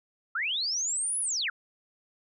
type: linear two-way sweep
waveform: sine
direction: up then down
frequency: 1270 to 10530 to 1270 Hz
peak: -27 dBFS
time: 0.35-1.5 s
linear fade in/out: 5 ms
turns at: 1.2 s
effects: none